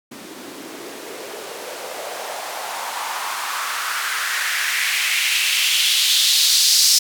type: noise with band-pass filter sweep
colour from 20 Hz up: blue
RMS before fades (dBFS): -21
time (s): 0.11-6.99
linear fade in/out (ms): 10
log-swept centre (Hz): 250 to 5100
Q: 2.6
effects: none